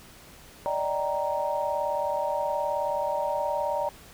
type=chord; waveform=sine; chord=Eb major seventh; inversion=third; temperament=just; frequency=583.4 / 622.3 / 777.8 / 933.4 Hz; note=D5 / Eb5 / G5 / Bb5; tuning=-12 / 0 / -14 / +2 cents; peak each=-29 / -33 / -34 / -29 dBFS; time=0.66-3.89 s; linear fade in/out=0 ms; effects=pink hiss -50 dBFS RMS until 4.13 s